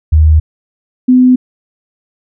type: tone pair in turn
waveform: sine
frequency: 77.78 / 252.9 Hz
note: D#2 / B3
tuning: 0 / +41 cents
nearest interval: octave + minor sixth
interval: 2041 cents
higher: second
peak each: -3 dBFS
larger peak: neither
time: 0.12-0.4 / 1.08-1.36 s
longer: neither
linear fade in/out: 10 ms
effects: none